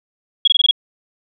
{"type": "tone bursts", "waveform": "sine", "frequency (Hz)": 3322, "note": "G#7", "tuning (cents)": 0, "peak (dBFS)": -8, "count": 6, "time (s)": [0.45, 0.711], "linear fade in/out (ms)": 5, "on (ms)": 26, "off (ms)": 21, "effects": []}